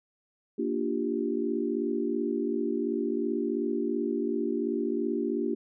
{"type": "chord", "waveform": "sine", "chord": "G minor seventh", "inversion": "first", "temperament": "equal", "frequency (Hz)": [233.1, 293.7, 349.2, 392], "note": ["Bb3", "D4", "F4", "G4"], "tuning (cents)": [0, 0, 0, 0], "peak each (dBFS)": -32, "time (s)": [0.58, 5.55], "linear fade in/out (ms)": 10, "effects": []}